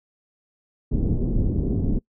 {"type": "low-pass noise", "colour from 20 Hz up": "pink", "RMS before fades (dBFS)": -22, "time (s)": [0.91, 1.99], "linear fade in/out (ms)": 5, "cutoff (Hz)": 370, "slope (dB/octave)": 24, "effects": ["noise-tail reverb RT60 0.1 s tail -23 dB re dry"]}